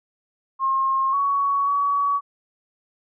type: tone with pitch steps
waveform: sine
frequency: 1071 / 1120 / 1132 Hz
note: C6 / C#6 / C#6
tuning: +40 / +18 / +36 cents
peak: -18 dBFS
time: 0.59-2.21 s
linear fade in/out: 50 ms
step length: 540 ms
effects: none